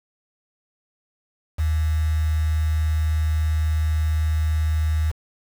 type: tone with quantisation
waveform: sine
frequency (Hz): 78.2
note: D#2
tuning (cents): +9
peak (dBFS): -18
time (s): 1.58-5.12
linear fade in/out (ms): 20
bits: 6
effects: none

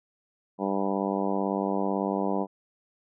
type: harmonic tone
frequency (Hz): 98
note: G2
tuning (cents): 0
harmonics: 2 / 3 / 4 / 5 / 6 / 7 / 8 / 9 / 10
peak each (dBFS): -30 / -32 / -33 / -34 / -35 / -35 / -36 / -37 / -37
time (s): 0.58-2.47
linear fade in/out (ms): 50
effects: none

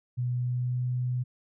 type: tone with pitch glide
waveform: sine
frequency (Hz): 123.47 to 124.9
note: B2 to B2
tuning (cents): 0 to +20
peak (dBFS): -26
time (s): 0.17-1.24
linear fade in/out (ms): 20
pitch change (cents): +20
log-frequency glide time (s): 0.35-0.86
effects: none

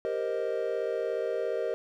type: chord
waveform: triangle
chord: C minor seventh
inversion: second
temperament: equal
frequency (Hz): 392 / 466.2 / 523.3 / 622.3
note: G4 / Bb4 / C5 / Eb5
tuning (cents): 0 / 0 / 0 / 0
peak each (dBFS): -33 / -30 / -33 / -32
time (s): 0.05-1.74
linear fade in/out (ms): 0
effects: none

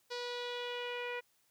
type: tone with low-pass filter sweep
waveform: sawtooth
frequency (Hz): 486.8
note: B4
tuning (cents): -25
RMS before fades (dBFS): -40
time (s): 0.1-1.21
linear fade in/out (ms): 20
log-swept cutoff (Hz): 4700 to 2300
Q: 3.3
effects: white hiss -73 dBFS RMS until 1.5 s + high-pass 60 Hz 12 dB/octave

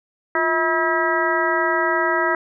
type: harmonic tone with a mistuned harmonic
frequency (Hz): 322.9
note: E4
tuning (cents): -36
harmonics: 1 / 2 / 3 / 4 / 5 / 6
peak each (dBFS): -24 / -24 / -24 / -24 / -24 / -24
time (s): 0.35-2.35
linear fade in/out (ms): 2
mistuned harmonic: 1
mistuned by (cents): +140
effects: none

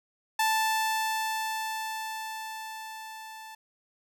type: tone with level ramp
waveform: sawtooth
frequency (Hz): 880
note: A5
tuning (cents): 0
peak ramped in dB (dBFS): -19 to -39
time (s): 0.39-3.55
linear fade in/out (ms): 5
effects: none

